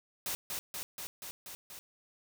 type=noise with echo; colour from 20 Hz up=white; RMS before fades=-36 dBFS; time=0.26-0.35 s; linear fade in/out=0 ms; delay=240 ms; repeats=6; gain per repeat=-2 dB; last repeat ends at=1.79 s; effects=none